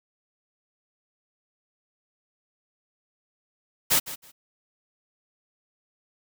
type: noise with echo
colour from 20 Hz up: white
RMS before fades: -20 dBFS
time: 3.9-4 s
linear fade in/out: 20 ms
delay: 160 ms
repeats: 2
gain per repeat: -15 dB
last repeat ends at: 4.32 s
effects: none